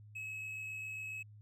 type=tone with amplitude modulation; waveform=triangle; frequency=2571 Hz; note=E7; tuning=44 cents flat; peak=-38 dBFS; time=0.15-1.23 s; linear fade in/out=10 ms; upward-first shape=sine; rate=67.3 Hz; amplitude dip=25%; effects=added 105 Hz sine -53 dBFS peak until 1.41 s